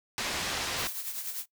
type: low-pass noise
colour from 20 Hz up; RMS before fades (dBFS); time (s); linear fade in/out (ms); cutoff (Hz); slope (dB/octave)
white; -33; 0.18-0.87; 0; 4900; 12
type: noise with tremolo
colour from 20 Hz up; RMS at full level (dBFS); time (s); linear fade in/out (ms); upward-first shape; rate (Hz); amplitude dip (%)
blue; -34; 0.76-1.46; 50; triangle; 10; 60
effects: noise-tail reverb RT60 0.1 s tail -19 dB re dry